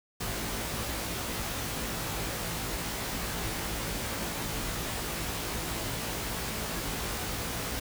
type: noise with comb filter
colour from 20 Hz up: pink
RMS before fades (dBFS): -34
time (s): 0.2-7.8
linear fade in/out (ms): 10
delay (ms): 18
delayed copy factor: +0.9
effects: none